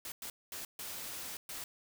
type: noise bursts at uneven times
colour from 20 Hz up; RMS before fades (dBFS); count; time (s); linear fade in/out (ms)
white; -43; 5; 0.05-0.12 / 0.22-0.3 / 0.52-0.65 / 0.79-1.37 / 1.49-1.64; 2
effects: none